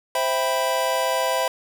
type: chord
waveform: square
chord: C major seventh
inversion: none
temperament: equal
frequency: 523.3 / 659.3 / 784 / 987.8 Hz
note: C5 / E5 / G5 / B5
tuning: 0 / 0 / 0 / 0 cents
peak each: -26 / -26 / -30 / -26 dBFS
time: 0.15-1.48 s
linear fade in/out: 2 ms
effects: none